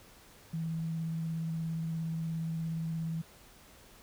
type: tone with vibrato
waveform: sine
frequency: 162.8 Hz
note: E3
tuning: 21 cents flat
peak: -32 dBFS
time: 0.53-3.22 s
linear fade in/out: 10 ms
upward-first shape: square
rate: 17 Hz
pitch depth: 12 cents each way
effects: pink hiss -57 dBFS RMS until 4.02 s